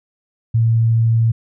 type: tone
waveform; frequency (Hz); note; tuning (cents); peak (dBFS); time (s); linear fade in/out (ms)
sine; 114.1; A#2; -37; -11; 0.54-1.32; 10
effects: none